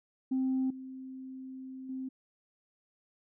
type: tone with level steps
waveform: sine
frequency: 261.6 Hz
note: C4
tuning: in tune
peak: -26 / -41 / -35 dBFS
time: 0.31-2.09 s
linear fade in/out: 10 ms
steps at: 0.7 / 1.89 s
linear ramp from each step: 5 ms
effects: tanh soft clip ceiling -24 dBFS